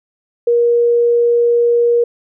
sine tone, 474.1 Hz, A#4, 29 cents sharp, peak -9 dBFS, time 0.47-2.04 s, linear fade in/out 5 ms, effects none

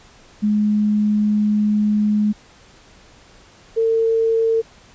sine tone pair in turn, 210 / 451.7 Hz, G#3 / A4, +19 / +45 cents, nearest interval octave + minor second, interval 1326 cents, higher second, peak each -14 dBFS, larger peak neither, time 0.42-2.33 / 3.76-4.62 s, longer first, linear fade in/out 20 ms, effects pink hiss -48 dBFS RMS until 4.94 s + resampled to 16000 Hz

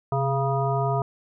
harmonic tone with a mistuned harmonic, 137.6 Hz, C#3, 12 cents flat, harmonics 1 / 3 / 5 / 7 / 9, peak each -24 / -29 / -27 / -30 / -32 dBFS, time 0.12-1.02 s, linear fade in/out 2 ms, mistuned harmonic 1, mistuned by -72 cents, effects none

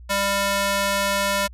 square tone with high-pass filter, 198.8 Hz, G3, 25 cents sharp, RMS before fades -22 dBFS, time 0.09-1.48 s, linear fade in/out 20 ms, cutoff 640 Hz, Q 0.65, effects added 60 Hz sine -39 dBFS peak until 1.53 s + resampled to 32000 Hz

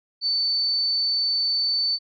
sine tone, 4521 Hz, C#8, 33 cents sharp, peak -20 dBFS, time 0.21-1.99 s, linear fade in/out 50 ms, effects none

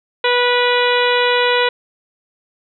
harmonic tone, 489.5 Hz, B4, 15 cents flat, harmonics 1 / 2 / 3 / 4 / 5 / 6 / 7 / 8, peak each -16 / -19 / -21 / -22 / -23 / -24 / -24 / -25 dBFS, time 0.24-1.69 s, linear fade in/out 5 ms, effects none

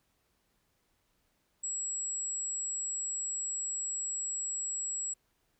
sine tone, 7740 Hz, B8, 36 cents flat, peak -33 dBFS, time 1.63-5.14 s, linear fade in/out 10 ms, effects pink hiss -75 dBFS RMS until 5.59 s

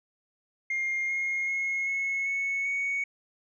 sine tone with pitch steps, 2122 / 2143 / 2164 / 2185 / 2207 / 2229 Hz, C7 / C7 / C#7 / C#7 / C#7 / C#7, +24 / +41 / -42 / -26 / -8 / +9 cents, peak -25 dBFS, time 0.7-3.04 s, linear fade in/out 5 ms, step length 390 ms, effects tanh soft clip ceiling -24 dBFS

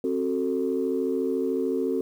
sine tone cluster, 265.6 / 371.6 / 445.4 Hz, C4 / F#4 / A4, +26 / +7 / +21 cents, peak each -27 dBFS, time 0.04-2.01 s, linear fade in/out 2 ms, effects tanh soft clip ceiling -15 dBFS + 9-bit

